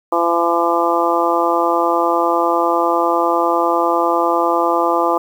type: harmonic tone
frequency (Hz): 170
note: F3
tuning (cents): -46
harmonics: 2 / 3 / 4 / 5 / 6 / 7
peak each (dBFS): -20 / -20 / -20 / -20 / -20 / -20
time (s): 0.12-5.18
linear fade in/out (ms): 5
effects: 7-bit